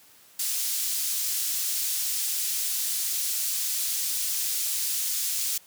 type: high-pass noise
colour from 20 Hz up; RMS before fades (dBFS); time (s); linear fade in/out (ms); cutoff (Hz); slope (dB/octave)
pink; -28; 0.39-5.58; 5; 5800; 12
effects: white hiss -55 dBFS RMS until 5.66 s + high-pass 80 Hz 12 dB/octave